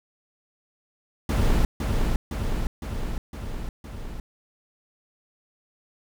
brown noise with echo, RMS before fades -20 dBFS, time 1.29-1.65 s, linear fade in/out 2 ms, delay 510 ms, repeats 5, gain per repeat -3 dB, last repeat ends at 4.2 s, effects none

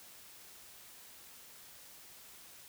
silence, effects white hiss -55 dBFS RMS until 2.68 s

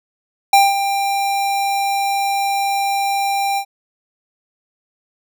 square tone with ADSR envelope, 793 Hz, G5, 20 cents sharp, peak -7 dBFS, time 0.53-3.65 s, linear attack 4 ms, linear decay 200 ms, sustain -10 dB, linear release 75 ms, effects none

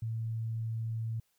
sine tone, 112.9 Hz, A2, 45 cents sharp, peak -32 dBFS, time 0.02-1.2 s, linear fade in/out 5 ms, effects white hiss -75 dBFS RMS until 1.38 s

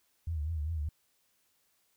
sine tone with vibrato, 78.4 Hz, D#2, 14 cents sharp, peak -31 dBFS, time 0.27-0.89 s, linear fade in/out 5 ms, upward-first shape triangle, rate 5 Hz, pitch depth 140 cents each way, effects white hiss -73 dBFS RMS until 1.96 s

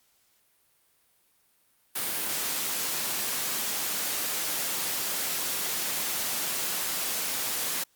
white high-pass noise, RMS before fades -30 dBFS, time 1.95-7.84 s, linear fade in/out 10 ms, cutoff 150 Hz, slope 12 dB/octave, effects white hiss -67 dBFS RMS until 7.95 s + Opus 48 kbps

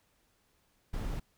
brown noise, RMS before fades -35 dBFS, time 0.93-1.2 s, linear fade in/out 10 ms, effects pink hiss -72 dBFS RMS until 1.37 s

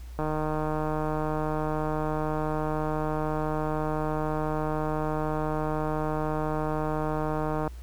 click train, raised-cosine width 1 ms, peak -16 dBFS, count 1154, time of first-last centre 0.19-7.677 s, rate 154 Hz, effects added 60 Hz sine -38 dBFS peak until 7.82 s + pink hiss -56 dBFS RMS until 7.82 s

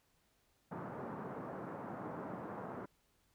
pink band-pass noise, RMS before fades -45 dBFS, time 0.71-2.86 s, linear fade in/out 10 ms, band 140 to 1300 Hz, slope 24 dB/octave, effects pink hiss -75 dBFS RMS until 3.34 s

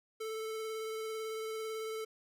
square tone with vibrato, 440 Hz, A4, in tune, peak -38 dBFS, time 0.2-2.05 s, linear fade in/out 10 ms, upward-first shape sine, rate 18 Hz, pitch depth 14 cents each way, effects none

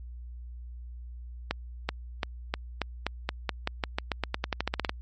accelerating click train, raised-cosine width 0.3 ms, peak -11 dBFS, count 22, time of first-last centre 1.51-4.894 s, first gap 380 ms, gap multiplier 0.9, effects added 60 Hz sine -39 dBFS peak until 5.01 s + MP3 32 kbps

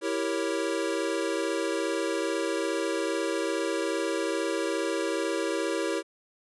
square chord, E diminished seventh, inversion none, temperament equal, 329.6 / 392 / 466.2 / 554.4 Hz, E4 / G4 / Bb4 / Db5, 0 / 0 / 0 / 0 cents, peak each -32 / -33 / -34 / -34 dBFS, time 0.01-6.03 s, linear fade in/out 50 ms, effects resampled to 24000 Hz

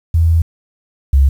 sine tone pair in turn, 82.41 / 68.3 Hz, E2 / C#2, 0 / -25 cents, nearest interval minor third, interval 325 cents, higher first, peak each -8 / -6 dBFS, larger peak second, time 0.14-0.42 / 1.13-1.29 s, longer first, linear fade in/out 5 ms, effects 7-bit

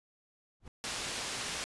brown noise with exponential growth, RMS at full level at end -39 dBFS, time 0.6-0.68 s, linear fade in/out 2 ms, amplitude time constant 17 ms
white low-pass noise, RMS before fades -38 dBFS, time 0.84-1.64 s, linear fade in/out 0 ms, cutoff 6500 Hz, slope 12 dB/octave
effects resampled to 24000 Hz

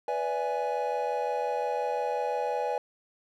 triangle chord, E dominant seventh, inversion second, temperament equal with one note detuned, 493.9 / 579.6 / 659.3 / 830.6 Hz, B4 / D5 / E5 / G#5, 0 / -23 / 0 / 0 cents, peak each -30 / -32 / -35 / -29 dBFS, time 0.08-2.78 s, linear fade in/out 2 ms, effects none

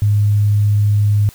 sine tone, 103.5 Hz, G#2, 5 cents flat, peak -10 dBFS, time 0.02-1.29 s, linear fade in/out 0 ms, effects white hiss -43 dBFS RMS until 1.34 s

